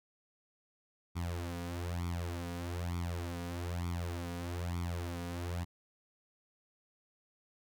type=tone with flanger; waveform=sawtooth; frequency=86.7 Hz; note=F2; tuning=12 cents flat; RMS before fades=-38 dBFS; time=1.15-5.65 s; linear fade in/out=20 ms; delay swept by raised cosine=0.87 to 4.17 ms; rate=1.1 Hz; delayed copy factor=+0.85; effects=none